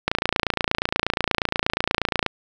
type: click train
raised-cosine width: 0.3 ms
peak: -3 dBFS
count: 63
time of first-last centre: 0.08-2.263 s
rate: 28.4 Hz
effects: none